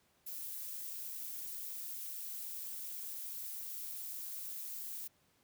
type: noise with amplitude modulation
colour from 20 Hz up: violet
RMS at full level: -41 dBFS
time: 0.26-5.08 s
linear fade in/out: 10 ms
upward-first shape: sine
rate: 250 Hz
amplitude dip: 60%
effects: pink hiss -72 dBFS RMS until 5.43 s + high-pass 80 Hz 12 dB/octave